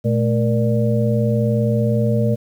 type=harmonic tone with a mistuned harmonic; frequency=117.6 Hz; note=A#2; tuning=16 cents sharp; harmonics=1 / 2 / 4 / 5; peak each=-17 / -20 / -23 / -24 dBFS; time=0.04-2.36 s; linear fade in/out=20 ms; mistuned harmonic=2; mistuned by=-140 cents; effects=8-bit